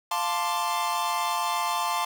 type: chord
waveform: 45% pulse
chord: D minor seventh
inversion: first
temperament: equal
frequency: 698.5 / 880 / 1046.5 / 1174.7 Hz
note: F5 / A5 / C6 / D6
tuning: 0 / 0 / 0 / 0 cents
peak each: -33 / -29 / -29 / -33 dBFS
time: 0.11-2.05 s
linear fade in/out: 5 ms
effects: none